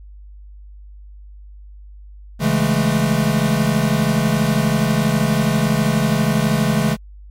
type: chord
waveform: square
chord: A major seventh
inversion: first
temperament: equal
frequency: 138.59 / 164.81 / 207.7 / 220 Hz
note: C#3 / E3 / G#3 / A3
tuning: 0 / 0 / 0 / 0 cents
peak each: -21 dBFS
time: 2.39-6.97 s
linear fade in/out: 50 ms
effects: added 50 Hz sine -36 dBFS peak until 7.3 s + MP3 64 kbps